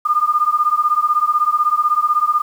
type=beating tone pair; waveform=sine; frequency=1204 / 1220 Hz; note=D6 / D#6; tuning=+43 / -34 cents; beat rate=16 Hz; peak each=-16 dBFS; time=0.05-2.42 s; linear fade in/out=10 ms; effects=7-bit